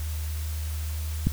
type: click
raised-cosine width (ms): 5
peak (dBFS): -8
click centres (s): 1.27
effects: added 77 Hz sine -28 dBFS peak until 1.32 s + white hiss -42 dBFS RMS until 1.32 s